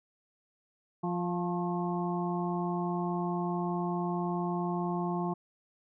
harmonic tone with a mistuned harmonic, 175.3 Hz, F3, 7 cents sharp, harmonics 1 / 2 / 4 / 5 / 6, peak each -32 / -35 / -38 / -39 / -40 dBFS, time 1.03-5.34 s, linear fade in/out 10 ms, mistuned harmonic 6, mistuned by +41 cents, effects none

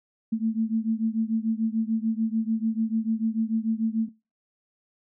sine beating tone pair, 220.3 / 227.1 Hz, A3 / A#3, +2 / -45 cents, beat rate 6.8 Hz, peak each -26 dBFS, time 0.32-4.09 s, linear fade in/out 10 ms, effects noise-tail reverb RT60 0.3 s tail -21 dB re dry

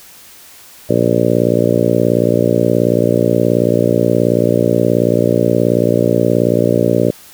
harmonic tone, 58.6 Hz, A#1, 10 cents sharp, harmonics 2 / 3 / 4 / 5 / 6 / 7 / 8 / 9 / 10, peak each -19 / -19 / -19 / -19 / -19 / -19 / -19 / -19 / -19 dBFS, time 0.89-7.11 s, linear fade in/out 10 ms, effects white hiss -40 dBFS RMS until 7.33 s

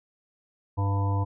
harmonic tone, 99.2 Hz, G2, 21 cents sharp, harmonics 1 / 3 / 5 / 7 / 9 / 10, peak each -23 / -36 / -39 / -40 / -36 / -36 dBFS, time 0.77-1.25 s, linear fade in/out 20 ms, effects none

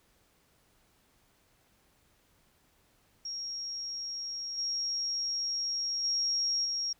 sine tone with level steps, 5588 Hz, F8, in tune, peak -35 / -30 / -27 / -30 dBFS, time 3.25-6.93 s, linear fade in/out 5 ms, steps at 4.57 / 6.03 / 6.64 s, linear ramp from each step 20 ms, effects pink hiss -68 dBFS RMS until 6.99 s

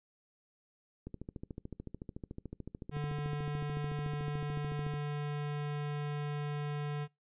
click train, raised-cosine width 3 ms, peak -29 dBFS, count 54, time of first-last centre 1.07-4.939 s, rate 13.7 Hz
square tone, 146.83 Hz, D3, in tune, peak -35 dBFS, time 2.91-7.08 s, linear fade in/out 50 ms
effects noise-tail reverb RT60 0.2 s tail -24 dB re dry + resampled to 8000 Hz

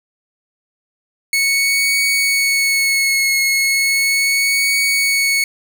sawtooth tone with vibrato, 2205 Hz, C#7, 10 cents flat, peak -10 dBFS, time 1.33-5.44 s, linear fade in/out 2 ms, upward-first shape triangle, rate 0.36 Hz, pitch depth 26 cents each way, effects none

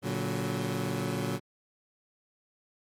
20% pulse chord, Bb augmented, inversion none, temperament equal with one note detuned, 116.54 / 143.48 / 185 Hz, Bb2 / D3 / F#3, 0 / -40 / 0 cents, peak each -29 dBFS, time 0.02-1.4 s, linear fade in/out 50 ms, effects MP3 64 kbps

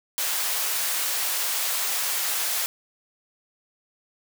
white high-pass noise, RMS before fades -26 dBFS, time 0.18-2.66 s, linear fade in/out 0 ms, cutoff 620 Hz, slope 12 dB/octave, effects none

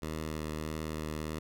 10% pulse tone with vibrato, 77.78 Hz, D#2, in tune, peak -27 dBFS, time 0.02-1.39 s, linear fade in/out 5 ms, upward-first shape triangle, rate 1.6 Hz, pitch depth 19 cents each way, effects none

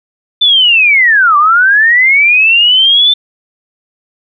sine linear two-way sweep, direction down then up, 3558 to 1147 to 3558 Hz, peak -4 dBFS, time 0.41-3.14 s, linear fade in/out 10 ms, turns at 1.37 s, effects none

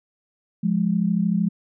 sine tone pair together, 175.94 / 209.1 Hz, F3 / G#3, +13 / +12 cents, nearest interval minor third, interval 299 cents, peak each -21 / -21 dBFS, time 0.63-1.49 s, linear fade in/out 10 ms, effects none

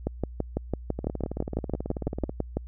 two click trains, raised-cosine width 2 ms, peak -13 / -18 dBFS, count 16 / 25, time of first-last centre 0.07-2.57 / 0.99-2.294 s, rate 6 / 18.4 Hz, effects added 60 Hz sine -38 dBFS peak until 2.67 s

